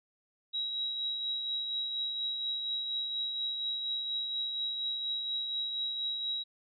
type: tone with tremolo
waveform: sine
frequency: 3854 Hz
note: B7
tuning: 43 cents flat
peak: -30 dBFS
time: 0.53-6.44 s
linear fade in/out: 20 ms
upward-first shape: triangle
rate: 4.2 Hz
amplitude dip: 40%
effects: none